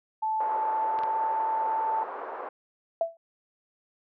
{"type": "tone with pitch glide", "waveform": "sine", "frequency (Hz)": [874, 884.7], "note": ["A5", "A5"], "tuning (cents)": [-12, 9], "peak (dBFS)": -25, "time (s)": [0.22, 2.04], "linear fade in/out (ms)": 10, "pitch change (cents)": 21, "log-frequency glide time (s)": [0.51, 1.21]}
{"type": "band-pass noise", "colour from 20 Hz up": "white", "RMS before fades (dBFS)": -37, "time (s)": [0.4, 2.49], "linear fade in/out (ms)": 5, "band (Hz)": [440, 1100], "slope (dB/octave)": 24}
{"type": "clicks", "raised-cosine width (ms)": 0.3, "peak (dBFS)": -25, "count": 2, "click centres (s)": [0.989, 1.035]}
{"type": "tone with exponential decay", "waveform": "sine", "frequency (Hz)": 665, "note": "E5", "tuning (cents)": 15, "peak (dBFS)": -19, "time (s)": [3.01, 3.17], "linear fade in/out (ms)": 2, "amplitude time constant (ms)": 34}
{"effects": []}